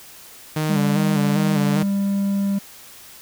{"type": "tone with vibrato", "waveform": "sawtooth", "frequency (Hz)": 149.9, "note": "D3", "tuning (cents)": 36, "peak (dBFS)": -16, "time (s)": [0.56, 1.83], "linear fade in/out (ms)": 5, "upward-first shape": "square", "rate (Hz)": 2.5, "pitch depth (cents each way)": 55}
{"type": "tone with pitch glide", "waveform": "triangle", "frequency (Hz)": [200, 198.62], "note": ["G3", "G3"], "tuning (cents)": [35, 23], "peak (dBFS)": -16, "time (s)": [0.69, 2.59], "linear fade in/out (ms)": 10, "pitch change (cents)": -12, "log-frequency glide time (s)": [1.25, 1.95]}
{"effects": ["white hiss -43 dBFS RMS until 3.21 s"]}